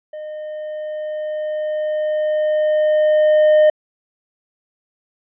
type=tone with level ramp; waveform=triangle; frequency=612 Hz; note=D#5; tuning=29 cents flat; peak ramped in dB=-26 to -6 dBFS; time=0.13-3.7 s; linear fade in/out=5 ms; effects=resampled to 8000 Hz